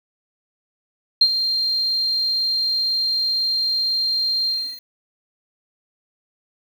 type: tone with ADSR envelope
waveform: sine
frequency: 4186 Hz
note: C8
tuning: in tune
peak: -8 dBFS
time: 1.21-4.81 s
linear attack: 6 ms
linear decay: 60 ms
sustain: -10 dB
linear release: 330 ms
effects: 7-bit